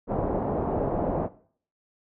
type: low-pass noise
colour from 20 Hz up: white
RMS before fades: -27 dBFS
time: 0.07-1.29 s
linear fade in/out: 50 ms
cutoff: 720 Hz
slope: 24 dB/octave
effects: noise-tail reverb RT60 0.5 s tail -17 dB re dry